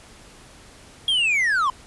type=linear sweep; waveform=triangle; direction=down; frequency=3308 to 999 Hz; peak=-16 dBFS; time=1.08-1.7 s; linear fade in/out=2 ms; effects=pink hiss -47 dBFS RMS until 1.86 s + resampled to 24000 Hz